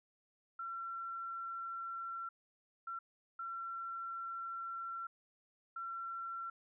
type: tone bursts at uneven times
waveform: sine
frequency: 1357 Hz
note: E6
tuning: 50 cents sharp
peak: -40 dBFS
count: 4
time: 0.59-2.29 / 2.87-2.99 / 3.39-5.07 / 5.76-6.5 s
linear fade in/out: 5 ms
effects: none